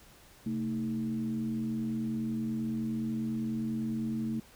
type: tone with frequency modulation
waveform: sine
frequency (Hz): 223.4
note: A3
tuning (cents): +27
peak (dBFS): -30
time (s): 0.46-4.4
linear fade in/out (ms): 5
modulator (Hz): 89.9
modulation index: 0.68
effects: pink hiss -57 dBFS RMS until 4.55 s